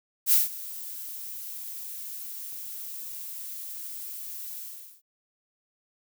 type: noise with ADSR envelope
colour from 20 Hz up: violet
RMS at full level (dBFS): -18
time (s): 0.26-5.02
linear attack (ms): 65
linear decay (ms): 160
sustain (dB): -20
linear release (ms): 440
effects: none